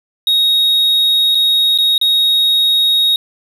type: tone with dropouts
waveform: triangle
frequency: 3760 Hz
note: A#7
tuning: 14 cents sharp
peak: -8 dBFS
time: 0.27-3.16 s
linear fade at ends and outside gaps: 2 ms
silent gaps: 1.348-1.352 / 1.777-1.785 / 1.98-2.013 s
effects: 8-bit